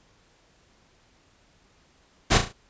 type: noise with echo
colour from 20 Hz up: pink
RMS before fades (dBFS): -18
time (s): 2.3-2.39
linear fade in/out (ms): 20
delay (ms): 35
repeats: 4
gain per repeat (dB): -7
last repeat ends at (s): 2.53
effects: pink hiss -61 dBFS RMS until 2.69 s + resampled to 16000 Hz